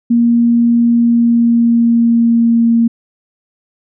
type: tone with pitch glide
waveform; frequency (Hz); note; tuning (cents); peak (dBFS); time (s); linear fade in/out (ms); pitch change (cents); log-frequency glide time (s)
sine; 235.4 to 231.5; A#3 to A#3; +17 to -12; -7; 0.1-2.88; 10; -29; 0.9-2.73
effects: none

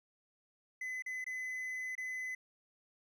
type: tone with dropouts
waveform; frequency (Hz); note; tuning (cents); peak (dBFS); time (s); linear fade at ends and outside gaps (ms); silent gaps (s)
triangle; 2021; B6; +39; -36; 0.81-2.35; 5; 1.023-1.061 / 1.243-1.264 / 1.953-1.978
effects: none

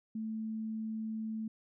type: tone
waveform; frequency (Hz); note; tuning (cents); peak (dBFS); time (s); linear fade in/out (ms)
sine; 220; A3; 0; -35; 0.15-1.48; 5
effects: none

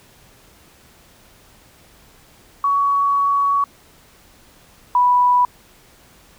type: tone pair in turn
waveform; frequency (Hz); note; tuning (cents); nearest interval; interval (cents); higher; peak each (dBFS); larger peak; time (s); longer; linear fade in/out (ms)
sine; 1124 / 985.2; C#6 / B5; +24 / -5; major second; 229; first; -14 / -11; second; 2.64-3.64 / 4.95-5.45; first; 2
effects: pink hiss -50 dBFS RMS until 6.38 s

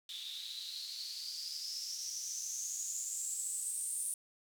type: noise with band-pass filter sweep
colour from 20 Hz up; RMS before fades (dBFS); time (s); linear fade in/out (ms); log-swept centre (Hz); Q
blue; -41; 0.09-4.14; 2; 3500 to 9300; 9.6
effects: none

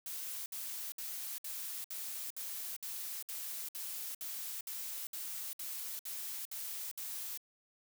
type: noise bursts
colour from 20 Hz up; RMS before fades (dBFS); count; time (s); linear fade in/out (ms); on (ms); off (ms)
blue; -42; 16; 0.06-7.375; 2; 400; 61
effects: none

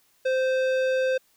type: tone with tanh clipping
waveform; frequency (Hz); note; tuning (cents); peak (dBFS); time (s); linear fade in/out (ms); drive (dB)
sine; 520; C5; -11; -23; 0.25-1.18; 10; 15
effects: white hiss -64 dBFS RMS until 1.36 s

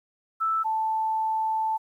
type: tone pair in turn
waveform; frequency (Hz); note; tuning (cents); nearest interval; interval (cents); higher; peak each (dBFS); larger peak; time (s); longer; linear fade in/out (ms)
sine; 1318.5 / 880; E6 / A5; 0 / 0; perfect fifth; 700; first; -22 / -23; first; 0.4-0.64 / 0.64-1.78; second; 20
effects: 10-bit

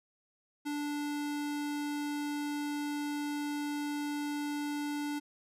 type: tone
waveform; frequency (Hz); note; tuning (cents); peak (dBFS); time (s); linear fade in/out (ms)
square; 292.6; D4; -6; -34; 0.65-5.2; 20
effects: resampled to 32000 Hz

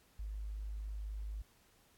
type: tone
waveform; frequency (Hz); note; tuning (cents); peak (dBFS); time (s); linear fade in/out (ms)
sine; 51.91; G#1; 0; -39; 0.19-1.42; 5
effects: pink hiss -68 dBFS RMS until 1.97 s + AAC 64 kbps

